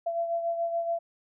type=beating tone pair; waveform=sine; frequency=675 / 682 Hz; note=E5 / F5; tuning=+41 / -41 cents; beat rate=7 Hz; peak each=-27 / -36 dBFS; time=0.06-0.99 s; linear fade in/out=10 ms; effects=none